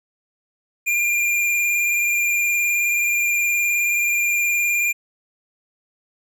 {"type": "tone with vibrato", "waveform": "square", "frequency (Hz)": 2399, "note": "D7", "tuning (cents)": 36, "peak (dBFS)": -18, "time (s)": [0.86, 4.93], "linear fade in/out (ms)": 20, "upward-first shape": "sine", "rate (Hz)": 19, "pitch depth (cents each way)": 21, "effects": []}